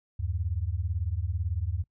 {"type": "beating tone pair", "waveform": "sine", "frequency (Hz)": [77.78, 95.78], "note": ["D#2", "G2"], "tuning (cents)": [0, -40], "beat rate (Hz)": 18, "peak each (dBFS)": -30, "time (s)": [0.19, 1.84], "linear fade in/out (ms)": 10, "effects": ["noise-tail reverb RT60 0.1 s tail -26 dB re dry"]}